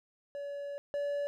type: tone pair in turn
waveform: triangle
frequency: 569 / 573.6 Hz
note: C#5 / D5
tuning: +45 / -41 cents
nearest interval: unison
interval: 14 cents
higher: second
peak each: -35 / -29 dBFS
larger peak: second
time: 0.35-0.78 / 0.94-1.27 s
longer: first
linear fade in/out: 0 ms
effects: none